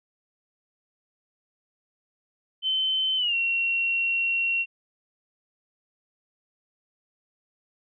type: tone with pitch glide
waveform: sine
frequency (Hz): 3070 to 2735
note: G7 to F7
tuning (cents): -37 to -37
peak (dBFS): -22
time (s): 2.62-4.66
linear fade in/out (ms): 50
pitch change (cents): -200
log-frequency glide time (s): 3.17-3.35
effects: none